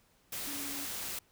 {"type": "tone in noise", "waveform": "sine", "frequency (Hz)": 283, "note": "C#4", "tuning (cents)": 36, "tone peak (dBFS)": -44, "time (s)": [0.47, 0.85], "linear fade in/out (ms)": 5, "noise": "white", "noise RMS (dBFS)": -39, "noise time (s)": [0.32, 1.19], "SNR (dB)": -8, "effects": ["pink hiss -68 dBFS RMS until 1.31 s"]}